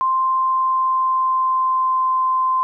sine tone with pitch glide, 1046.5 to 1037.5 Hz, C6 to C6, 0 to -15 cents, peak -15 dBFS, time 0.01-2.63 s, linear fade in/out 0 ms, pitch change -15 cents, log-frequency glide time 0.31-2.13 s, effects none

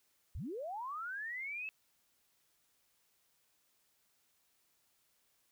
sine linear sweep, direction up, 43.71 to 2637 Hz, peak -39 dBFS, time 0.35-1.69 s, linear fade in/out 0 ms, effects white hiss -75 dBFS RMS until 5.51 s

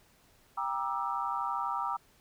sine chord, E half-diminished seventh, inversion first, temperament just, 791.1 / 949.3 / 1186.7 / 1318.5 Hz, G5 / Bb5 / D6 / E6, +16 / +31 / +18 / 0 cents, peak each -37 / -35 / -35 / -37 dBFS, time 0.57-1.97 s, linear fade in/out 10 ms, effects pink hiss -64 dBFS RMS until 2.2 s

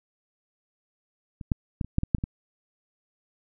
clicks, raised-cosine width 5 ms, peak -25 / -10 / -13 / -26 / -9 / -15 / -7 / -28 / -16 dBFS, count 9, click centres 1.412 / 1.518 / 1.812 / 1.846 / 1.984 / 2.034 / 2.148 / 2.184 / 2.239 s, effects none

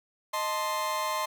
40% pulse chord, A diminished, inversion second, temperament equal, 622.3 / 880 / 1046.5 Hz, Eb5 / A5 / C6, 0 / 0 / 0 cents, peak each -34 / -35 / -29 dBFS, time 0.33-1.26 s, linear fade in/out 10 ms, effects none

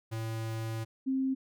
square / sine tone pair in turn, 112.2 / 265 Hz, A2 / C4, +34 / +22 cents, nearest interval octave + minor third, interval 1488 cents, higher second, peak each -34 / -27 dBFS, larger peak second, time 0.11-0.85 / 1.06-1.35 s, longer first, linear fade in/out 20 ms, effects none

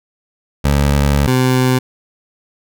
20% pulse tone pair in turn, 71.1 / 128.23 Hz, C#2 / C3, +45 / -35 cents, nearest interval minor seventh, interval 1020 cents, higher second, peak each -6 dBFS, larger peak neither, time 0.64-1.27 / 1.27-1.79 s, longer first, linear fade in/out 10 ms, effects none

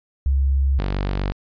sine / sawtooth tone pair in turn, 68 / 48.08 Hz, C#2 / G1, -33 / -33 cents, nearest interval tritone, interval 600 cents, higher first, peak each -15 / -17 dBFS, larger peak first, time 0.26-0.79 / 0.79-1.32 s, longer neither, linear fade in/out 0 ms, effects resampled to 11025 Hz

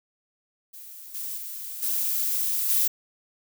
violet noise with level steps, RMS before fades -43 / -33 / -36 / -26 / -22 dBFS, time 0.73-2.88 s, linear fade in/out 10 ms, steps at 1.14 / 1.37 / 1.82 / 2.69 s, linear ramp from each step 10 ms, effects none

